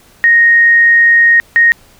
sine tone pair in turn, 1864.7 / 1864.7 Hz, A#6 / A#6, 0 / 0 cents, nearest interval unison, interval 0 cents, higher neither, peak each -4 dBFS, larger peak neither, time 0.24-1.4 / 1.56-1.72 s, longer first, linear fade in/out 0 ms, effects pink hiss -45 dBFS RMS until 1.99 s

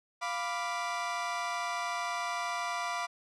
30% pulse chord, B diminished, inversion second, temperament equal, 698.5 / 987.8 / 1174.7 Hz, F5 / B5 / D6, 0 / 0 / 0 cents, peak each -34 dBFS, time 0.21-3.07 s, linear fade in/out 20 ms, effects low-pass 7000 Hz 12 dB/octave

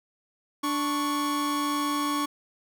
45% pulse tone pair together, 292.6 / 1108.7 Hz, D4 / C#6, -6 / 0 cents, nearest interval octave + major seventh, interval 2306 cents, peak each -28 dBFS, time 0.63-2.26 s, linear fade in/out 10 ms, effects none

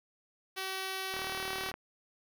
5% pulse tone, 380.8 Hz, F#4, 50 cents sharp, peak -24 dBFS, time 0.56-1.72 s, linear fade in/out 20 ms
click train, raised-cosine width 0.5 ms, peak -25 dBFS, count 24, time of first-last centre 1.14-1.741 s, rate 38.3 Hz
effects none

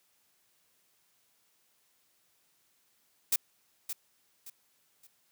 blue noise with echo, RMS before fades -26 dBFS, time 3.32-3.36 s, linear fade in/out 5 ms, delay 570 ms, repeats 3, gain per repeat -10 dB, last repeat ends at 5.07 s, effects white hiss -71 dBFS RMS until 5.31 s + high-pass 80 Hz 12 dB/octave

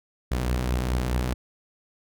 sawtooth beating tone pair, 61.6 / 66.3 Hz, B1 / C2, -4 / +23 cents, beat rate 4.7 Hz, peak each -20 / -28 dBFS, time 0.31-1.34 s, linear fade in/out 10 ms, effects none

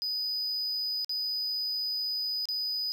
triangle tone with dropouts, 4978 Hz, D#8, in tune, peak -28 dBFS, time 0.02-2.92 s, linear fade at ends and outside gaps 0 ms, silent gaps 1.046-1.094 / 2.455-2.487 s, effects none

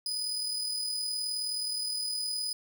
35% pulse tone with amplitude modulation, 4978 Hz, D#8, in tune, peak -28 dBFS, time 0.06-2.53 s, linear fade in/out 2 ms, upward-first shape sine, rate 39.2 Hz, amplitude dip 35%, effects none

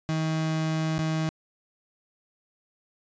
35% pulse tone with dropouts, 158.7 Hz, D#3, 35 cents sharp, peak -23 dBFS, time 0.09-1.29 s, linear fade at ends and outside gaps 0 ms, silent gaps 0.981-0.991 s, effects resampled to 16000 Hz

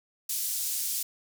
white band-pass noise, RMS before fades -31 dBFS, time 0.29-1.03 s, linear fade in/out 5 ms, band 5600 to 16000 Hz, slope 12 dB/octave, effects none

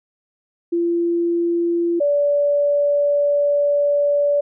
sine tone pair in turn, 341.8 / 577.2 Hz, F4 / D5, -37 / -30 cents, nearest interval major sixth, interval 907 cents, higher second, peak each -16 / -14 dBFS, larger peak second, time 0.72-2 / 2-4.41 s, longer second, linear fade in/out 10 ms, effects none

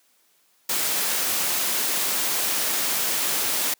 white noise, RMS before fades -24 dBFS, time 0.69-3.74 s, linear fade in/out 5 ms, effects white hiss -63 dBFS RMS until 3.79 s + high-pass 200 Hz 12 dB/octave

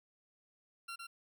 20% pulse tone with echo, 1371 Hz, F6, 32 cents flat, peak -37 dBFS, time 0.88-0.96 s, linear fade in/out 10 ms, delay 110 ms, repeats 1, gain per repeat -3 dB, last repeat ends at 1.07 s, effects none

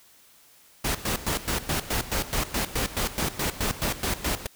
pink noise with tremolo, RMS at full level -26 dBFS, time 0.84-4.47 s, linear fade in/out 10 ms, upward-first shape square, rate 4.7 Hz, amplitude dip 80%, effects white hiss -56 dBFS RMS until 4.55 s

